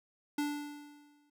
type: tone with exponential decay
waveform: square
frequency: 292.5 Hz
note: D4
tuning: 7 cents flat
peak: -30 dBFS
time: 0.38-1.3 s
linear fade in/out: 5 ms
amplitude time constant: 200 ms
effects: none